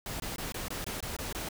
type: noise bursts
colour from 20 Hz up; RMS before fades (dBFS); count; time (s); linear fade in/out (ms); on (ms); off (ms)
pink; -37; 9; 0.06-1.488; 2; 140; 21
effects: none